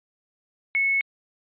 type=tone; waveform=sine; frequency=2199 Hz; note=C#7; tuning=14 cents flat; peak=-17 dBFS; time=0.75-1.01 s; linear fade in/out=0 ms; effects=tanh soft clip ceiling -18 dBFS + resampled to 8000 Hz